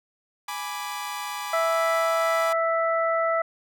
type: chord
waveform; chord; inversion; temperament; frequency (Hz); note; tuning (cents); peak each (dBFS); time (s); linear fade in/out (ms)
sawtooth; G# diminished; none; equal; 830.6 / 987.8 / 1174.7; G#5 / B5 / D6; 0 / 0 / 0; -31; 0.48-2.53; 5
type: harmonic tone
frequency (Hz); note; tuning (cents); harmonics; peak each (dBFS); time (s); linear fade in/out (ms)
659.3; E5; 0; 1 / 2 / 3; -23 / -25 / -31; 1.53-3.42; 5
effects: none